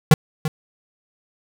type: tone with echo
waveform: square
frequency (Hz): 155.56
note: D#3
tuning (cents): 0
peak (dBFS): -7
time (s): 0.11-0.14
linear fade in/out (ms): 2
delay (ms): 340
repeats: 1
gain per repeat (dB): -13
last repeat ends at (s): 0.48
effects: none